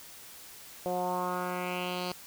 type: tone with low-pass filter sweep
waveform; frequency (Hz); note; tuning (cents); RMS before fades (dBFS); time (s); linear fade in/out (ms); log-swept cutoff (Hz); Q
10% pulse; 180; F#3; -47; -33; 0.86-2.12; 0; 610 to 4700; 3
effects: white hiss -49 dBFS RMS until 2.26 s